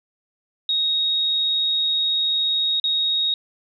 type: tone with dropouts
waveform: sine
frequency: 3759 Hz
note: A#7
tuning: 14 cents sharp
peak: -18 dBFS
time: 0.69-3.34 s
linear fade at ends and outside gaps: 2 ms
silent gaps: 2.799-2.84 s
effects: none